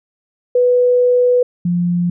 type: tone pair in turn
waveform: sine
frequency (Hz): 493.9 / 175.1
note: B4 / F3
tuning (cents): 0 / +5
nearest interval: octave + tritone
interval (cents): 1795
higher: first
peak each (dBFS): -9 / -13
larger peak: first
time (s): 0.55-1.43 / 1.65-2.1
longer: first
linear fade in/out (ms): 5
effects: none